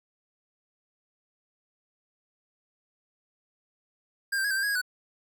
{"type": "tone with pitch steps", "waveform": "square", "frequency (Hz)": [1606, 1567, 1656, 1557, 1584, 1659, 1644, 1487], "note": ["G6", "G6", "G#6", "G6", "G6", "G#6", "G#6", "F#6"], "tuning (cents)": [41, -1, -5, -12, 18, -2, -18, 8], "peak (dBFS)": -26, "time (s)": [4.32, 4.816], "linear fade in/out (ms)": 10, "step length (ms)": 62, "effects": []}